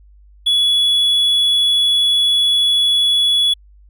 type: tone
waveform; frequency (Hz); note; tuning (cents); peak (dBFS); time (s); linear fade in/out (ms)
triangle; 3393; G#7; +36; -10; 0.46-3.54; 10
effects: added 50 Hz sine -43 dBFS peak until 3.89 s